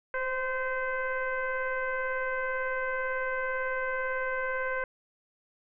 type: tone with frequency modulation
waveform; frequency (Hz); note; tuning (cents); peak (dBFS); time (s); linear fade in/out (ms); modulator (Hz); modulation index
sine; 1033; C6; -22; -28; 0.14-4.84; 2; 512; 1.7
effects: none